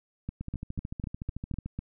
two click trains, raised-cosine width 5 ms, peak -21 / -23 dBFS, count 7 / 18, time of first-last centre 0.29-1.79 / 0.41-1.66 s, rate 4 / 13.6 Hz, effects none

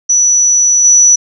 sine tone with level steps, 5920 Hz, F#8, in tune, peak -6 / -3 dBFS, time 0.09-1.16 s, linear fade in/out 10 ms, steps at 0.84 s, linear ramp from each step 10 ms, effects none

